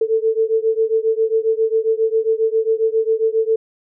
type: beating tone pair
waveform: sine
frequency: 441.9 / 449.3 Hz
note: A4 / A4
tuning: +7 / +36 cents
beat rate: 7.4 Hz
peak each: -17 / -18 dBFS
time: 0.01-3.56 s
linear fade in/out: 5 ms
effects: none